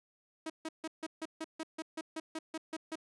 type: tone bursts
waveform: sawtooth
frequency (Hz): 319.3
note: D#4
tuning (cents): +45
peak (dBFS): -33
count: 14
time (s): 0.46-2.956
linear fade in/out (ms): 5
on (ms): 39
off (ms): 150
effects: resampled to 24000 Hz